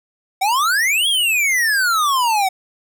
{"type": "exponential two-way sweep", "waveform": "square", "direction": "up then down", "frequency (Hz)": [740, 3357, 740], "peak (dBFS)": -15, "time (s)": [0.41, 2.49], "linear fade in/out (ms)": 10, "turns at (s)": 1.08, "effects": []}